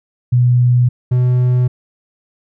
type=tone pair in turn; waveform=sine / triangle; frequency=123.2 / 124.92 Hz; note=B2 / B2; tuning=-4 / +20 cents; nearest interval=unison; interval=24 cents; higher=second; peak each=-8 dBFS; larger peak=neither; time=0.32-0.89 / 1.11-1.68 s; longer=neither; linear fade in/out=10 ms; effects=none